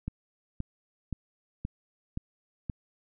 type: click train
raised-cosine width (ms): 5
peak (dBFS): -20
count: 6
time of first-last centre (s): 0.08-2.698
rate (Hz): 1.91
effects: none